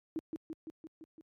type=tone with echo; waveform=sine; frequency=320 Hz; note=D#4; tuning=49 cents sharp; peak=-32 dBFS; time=0.16-0.19 s; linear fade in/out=0 ms; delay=170 ms; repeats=6; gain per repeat=-3 dB; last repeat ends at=1.21 s; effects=high-pass 80 Hz 12 dB/octave + MP3 64 kbps